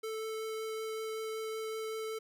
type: tone with vibrato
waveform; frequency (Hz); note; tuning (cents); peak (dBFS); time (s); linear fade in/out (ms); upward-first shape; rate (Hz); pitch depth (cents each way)
square; 440; A4; 0; -37; 0.03-2.19; 10; triangle; 5.3; 8
effects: none